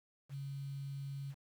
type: tone with quantisation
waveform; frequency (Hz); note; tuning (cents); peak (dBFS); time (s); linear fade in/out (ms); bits
sine; 138.59; C#3; 0; -40; 0.29-1.35; 50; 10
effects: none